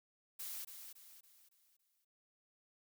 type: noise with echo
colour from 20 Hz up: blue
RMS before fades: -45 dBFS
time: 0.39-0.65 s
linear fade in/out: 10 ms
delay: 280 ms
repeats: 5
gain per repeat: -7 dB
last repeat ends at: 2.05 s
effects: none